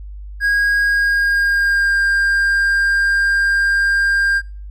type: tone with pitch glide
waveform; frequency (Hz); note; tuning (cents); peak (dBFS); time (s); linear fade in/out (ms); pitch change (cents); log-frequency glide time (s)
triangle; 1639 to 1599.7; G#6 to G6; -23 to +35; -11; 0.4-4.42; 50; -42; 0.82-2
effects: noise-tail reverb RT60 0.4 s tail -26 dB re dry + added 50 Hz sine -29 dBFS peak until 4.7 s